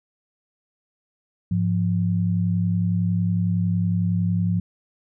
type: tone pair together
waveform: sine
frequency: 103.71 / 174.61 Hz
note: G#2 / F3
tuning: -2 / 0 cents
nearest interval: major sixth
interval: 902 cents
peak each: -22 / -21 dBFS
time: 1.51-4.6 s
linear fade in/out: 5 ms
effects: none